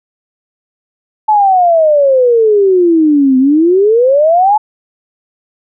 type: exponential two-way sweep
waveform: sine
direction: down then up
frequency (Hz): 872 to 255 to 872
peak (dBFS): -5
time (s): 1.28-4.58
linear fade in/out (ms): 10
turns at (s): 3.38
effects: none